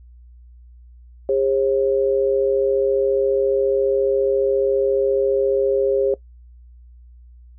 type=tone pair together; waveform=sine; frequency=404.4 / 538.9 Hz; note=G#4 / C#5; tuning=-46 / -49 cents; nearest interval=perfect fourth; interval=497 cents; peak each=-18 dBFS; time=1.29-6.14 s; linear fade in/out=2 ms; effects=noise-tail reverb RT60 0.1 s tail -20 dB re dry + added 60 Hz sine -42 dBFS peak until 7.58 s